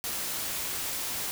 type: noise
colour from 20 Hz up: white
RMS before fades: -33 dBFS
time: 0.04-1.31 s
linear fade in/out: 0 ms
effects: none